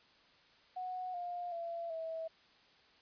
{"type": "tone with pitch steps", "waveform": "sine", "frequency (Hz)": [736, 706, 677.3, 649.7], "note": ["F#5", "F5", "E5", "E5"], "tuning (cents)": [-9, 19, 47, -25], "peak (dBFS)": -38, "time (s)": [0.76, 2.28], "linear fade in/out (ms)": 10, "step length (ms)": 380, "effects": ["white hiss -65 dBFS RMS until 3.01 s", "resampled to 11025 Hz"]}